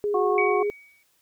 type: tone with vibrato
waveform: sine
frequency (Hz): 412.7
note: G#4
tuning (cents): -11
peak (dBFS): -22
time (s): 0.04-0.7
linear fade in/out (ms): 0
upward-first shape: sine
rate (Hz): 11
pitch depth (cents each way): 9
type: harmonic tone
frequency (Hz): 365.3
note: F#4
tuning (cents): -22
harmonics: 1 / 2 / 3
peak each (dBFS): -25 / -27 / -27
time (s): 0.14-0.63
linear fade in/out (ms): 5
type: tone with exponential decay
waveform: sine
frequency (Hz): 2260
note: C#7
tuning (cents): +33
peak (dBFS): -21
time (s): 0.38-1.03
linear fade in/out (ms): 2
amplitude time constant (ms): 140
effects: white hiss -66 dBFS RMS until 1.21 s